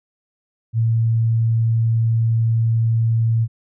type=tone; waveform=sine; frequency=113.9 Hz; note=A#2; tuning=40 cents flat; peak=-14 dBFS; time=0.73-3.48 s; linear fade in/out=50 ms; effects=none